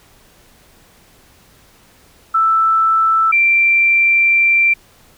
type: tone pair in turn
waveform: sine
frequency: 1322 / 2356 Hz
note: E6 / D7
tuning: +5 / +5 cents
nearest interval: minor seventh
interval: 1000 cents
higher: second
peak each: -10 / -9 dBFS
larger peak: second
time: 2.34-3.32 / 3.32-4.74 s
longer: second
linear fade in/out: 10 ms
effects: pink hiss -49 dBFS RMS until 5.17 s